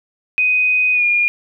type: tone with pitch glide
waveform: sine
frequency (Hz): 2500 to 2423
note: D#7 to D#7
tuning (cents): +8 to -47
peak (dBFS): -12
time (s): 0.38-1.28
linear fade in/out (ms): 0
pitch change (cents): -55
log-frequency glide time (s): 0.93-1.04
effects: none